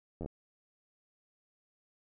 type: slowing click train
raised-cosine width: 2 ms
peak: -27 dBFS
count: 5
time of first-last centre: 0.21-0.26 s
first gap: 11 ms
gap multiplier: 1.09
effects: none